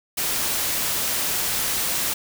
white noise, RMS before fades -24 dBFS, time 0.17-2.14 s, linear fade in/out 10 ms, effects none

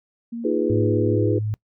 sine tone with pitch glide, 233.1 to 236.5 Hz, A#3 to A#3, 0 to +25 cents, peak -27 dBFS, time 0.32-1.16 s, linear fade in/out 10 ms, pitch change +25 cents, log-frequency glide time 0.74-1.02 s
sine chord, F half-diminished seventh, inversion third, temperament equal, 311.1 / 349.2 / 415.3 / 493.9 Hz, Eb4 / F4 / Ab4 / Cb5, 0 / 0 / 0 / 0 cents, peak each -24 / -24 / -24 / -26 dBFS, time 0.44-1.39 s, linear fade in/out 10 ms
sine tone with tremolo, 106.7 Hz, G#2, 47 cents sharp, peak -20 dBFS, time 0.7-1.54 s, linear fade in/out 0 ms, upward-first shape triangle, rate 2.4 Hz, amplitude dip 25%
effects noise-tail reverb RT60 0.1 s tail -24 dB re dry

